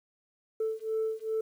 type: beating tone pair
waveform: sine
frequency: 440 / 442.5 Hz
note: A4 / A4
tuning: 0 / +10 cents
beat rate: 2.5 Hz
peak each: -31 dBFS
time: 0.6-1.41 s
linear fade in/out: 5 ms
effects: tanh soft clip ceiling -24 dBFS + 10-bit